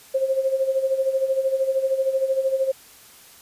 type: tone with tremolo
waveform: sine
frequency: 532 Hz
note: C5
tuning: 29 cents sharp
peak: -16 dBFS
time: 0.14-2.72 s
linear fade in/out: 10 ms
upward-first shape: sine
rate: 13 Hz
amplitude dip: 70%
effects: white hiss -48 dBFS RMS until 3.41 s + resampled to 32000 Hz